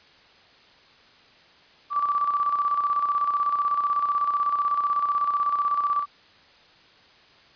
sine tone with tremolo, 1162 Hz, D6, 19 cents flat, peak -19 dBFS, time 1.9-6.06 s, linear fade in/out 50 ms, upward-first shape square, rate 16 Hz, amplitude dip 50%, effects white hiss -54 dBFS RMS until 7.55 s + resampled to 11025 Hz

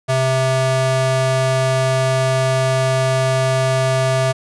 square ring-modulated tone, 263.7 Hz, C4, 14 cents sharp, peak -12 dBFS, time 0.08-4.33 s, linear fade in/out 20 ms, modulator 393 Hz, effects resampled to 24000 Hz

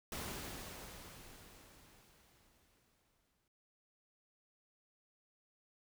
pink noise with exponential decay, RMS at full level -42 dBFS, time 0.12-3.48 s, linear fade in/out 2 ms, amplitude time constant 730 ms, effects none

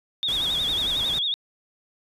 sine tone with vibrato, 3520 Hz, A7, in tune, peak -22 dBFS, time 0.23-1.34 s, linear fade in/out 0 ms, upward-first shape sine, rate 11 Hz, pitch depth 120 cents each way
pink noise, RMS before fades -36 dBFS, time 0.28-1.19 s, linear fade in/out 5 ms
effects resampled to 32000 Hz

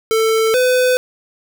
square tone pair in turn, 444.5 / 504.2 Hz, A4 / B4, +18 / +36 cents, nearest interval major second, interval 218 cents, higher second, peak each -13 / -12 dBFS, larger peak second, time 0.11-0.54 / 0.54-0.97 s, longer neither, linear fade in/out 0 ms, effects none

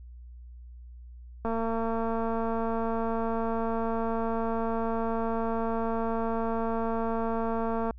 click train, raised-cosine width 1 ms, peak -18 dBFS, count 1467, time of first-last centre 1.45-7.908 s, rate 227 Hz, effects added 60 Hz sine -43 dBFS peak until 7.98 s

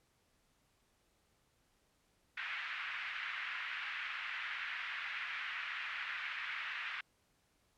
pink band-pass noise, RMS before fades -42 dBFS, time 2.37-7.01 s, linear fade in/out 5 ms, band 1500 to 2600 Hz, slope 24 dB/octave, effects pink hiss -75 dBFS RMS until 7.77 s + low-pass 12000 Hz 12 dB/octave

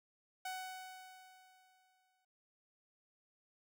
sawtooth tone with exponential decay, 747 Hz, F#5, 16 cents sharp, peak -36 dBFS, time 0.45-2.25 s, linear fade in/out 5 ms, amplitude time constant 390 ms, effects none

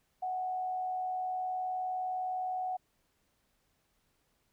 sine tone with frequency modulation, 740 Hz, F#5, in tune, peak -32 dBFS, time 0.22-2.77 s, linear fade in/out 10 ms, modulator 79.6 Hz, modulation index 0.24, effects pink hiss -75 dBFS RMS until 4.52 s

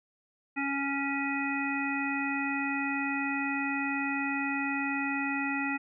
harmonic tone, 277.9 Hz, C#4, 4 cents sharp, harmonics 1 / 3 / 5 / 7 / 9, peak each -32 / -37 / -38 / -35 / -35 dBFS, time 0.56-5.78 s, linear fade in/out 20 ms, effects none

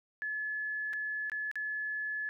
sine tone with dropouts, 1715 Hz, A6, 45 cents flat, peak -33 dBFS, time 0.22-2.29 s, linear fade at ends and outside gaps 0 ms, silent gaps 0.931-0.935 / 1.298-1.318 / 1.514-1.556 s, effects none

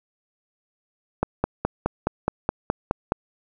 click train, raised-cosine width 1 ms, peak -6 dBFS, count 10, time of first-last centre 1.23-3.121 s, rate 4.76 Hz, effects none

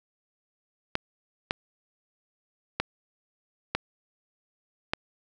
clicks, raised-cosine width 0.3 ms, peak -9 dBFS, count 5, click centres 0.954 / 1.509 / 2.8 / 3.75 / 4.935 s, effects none

